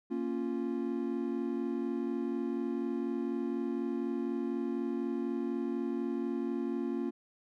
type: chord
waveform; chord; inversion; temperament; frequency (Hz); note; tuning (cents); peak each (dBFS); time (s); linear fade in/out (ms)
triangle; Bb minor; none; equal; 233.1 / 277.2 / 349.2; Bb3 / Db4 / F4; 0 / 0 / 0; -34; 0.1-7.11; 20
effects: none